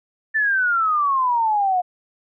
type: exponential sweep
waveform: sine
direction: down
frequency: 1784 to 710 Hz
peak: -16 dBFS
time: 0.34-1.82 s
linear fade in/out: 20 ms
effects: none